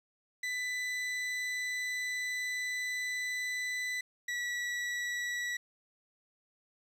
40% pulse tone pair in turn, 1993 / 1943 Hz, B6 / B6, +15 / -29 cents, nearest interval unison, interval 44 cents, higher first, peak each -32 / -32 dBFS, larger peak neither, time 0.43-4.01 / 4.28-5.57 s, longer first, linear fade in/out 5 ms, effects low-pass 9000 Hz 12 dB/octave + 10-bit

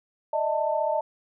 sine tone cluster, 604 / 639 / 891 Hz, D5 / D#5 / A5, +48 / +46 / +22 cents, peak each -27 dBFS, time 0.33-1.01 s, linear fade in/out 5 ms, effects none

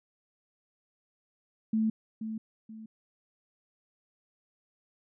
sine tone with echo, 220 Hz, A3, in tune, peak -24 dBFS, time 1.73-1.9 s, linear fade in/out 5 ms, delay 480 ms, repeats 2, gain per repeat -9 dB, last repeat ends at 2.86 s, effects none

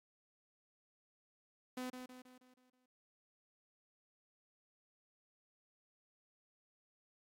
sawtooth tone with echo, 253.1 Hz, B3, 43 cents sharp, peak -37 dBFS, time 1.77-1.9 s, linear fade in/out 5 ms, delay 160 ms, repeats 6, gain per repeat -6 dB, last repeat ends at 2.86 s, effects AAC 64 kbps

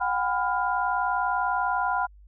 sine tone cluster, 731 / 791 / 999 / 1406 Hz, F#5 / G5 / B5 / F6, -21 / +15 / +20 / +11 cents, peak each -29 / -29 / -27 / -29 dBFS, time 0-2.07 s, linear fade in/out 20 ms, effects added 50 Hz sine -48 dBFS peak until 2.27 s

